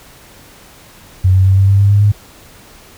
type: tone with pitch steps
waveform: sine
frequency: 93 / 94.41 / 95.84 / 97.29 / 98.76 / 100.25 / 101.77 / 103.31 Hz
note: F#2 / F#2 / G2 / G2 / G2 / G2 / G#2 / G#2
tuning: +9 / +35 / -39 / -13 / +13 / +39 / -35 / -9 cents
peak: -6 dBFS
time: 1.24-2.12 s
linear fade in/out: 10 ms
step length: 110 ms
effects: pink hiss -41 dBFS RMS until 2.97 s